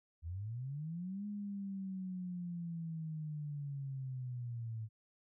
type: linear two-way sweep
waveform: sine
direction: up then down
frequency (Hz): 76.9 to 207.7 to 108.8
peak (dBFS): -39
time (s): 0.22-4.89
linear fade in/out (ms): 50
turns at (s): 1.26
effects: none